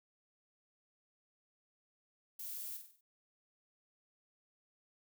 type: noise with echo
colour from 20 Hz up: violet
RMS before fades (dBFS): -45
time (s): 2.39-2.77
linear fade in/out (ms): 5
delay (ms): 48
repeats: 5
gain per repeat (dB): -6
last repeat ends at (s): 3.01
effects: none